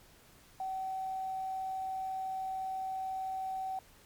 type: tone with quantisation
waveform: sine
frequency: 761 Hz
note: F#5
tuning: 48 cents sharp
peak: -34 dBFS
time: 0.6-3.79 s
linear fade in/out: 2 ms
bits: 10
effects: pink hiss -60 dBFS RMS until 4.05 s + MP3 96 kbps